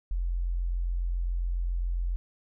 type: tone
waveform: sine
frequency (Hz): 43.65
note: F1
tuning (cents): 0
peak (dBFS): -26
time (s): 0.11-2.16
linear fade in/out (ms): 0
effects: none